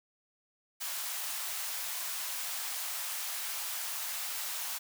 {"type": "high-pass noise", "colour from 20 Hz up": "white", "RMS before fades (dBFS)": -37, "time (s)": [0.8, 4.79], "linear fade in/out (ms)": 20, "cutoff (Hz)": 680, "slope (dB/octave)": 24, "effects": []}